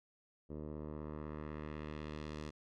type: tone with low-pass filter sweep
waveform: 10% pulse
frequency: 76 Hz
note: D#2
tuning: 40 cents flat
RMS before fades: -45 dBFS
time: 0.49-2.51 s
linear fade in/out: 20 ms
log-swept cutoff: 520 to 6000 Hz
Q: 1
effects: none